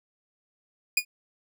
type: tone with exponential decay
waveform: sawtooth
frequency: 2450 Hz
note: D#7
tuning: 27 cents flat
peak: -13 dBFS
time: 0.97-1.05 s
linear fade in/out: 5 ms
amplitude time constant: 16 ms
effects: none